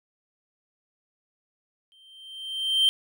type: tone with exponential growth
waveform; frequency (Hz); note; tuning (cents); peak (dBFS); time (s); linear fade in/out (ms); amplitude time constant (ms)
triangle; 3136; G7; 0; -14; 1.92-2.89; 0; 210
effects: none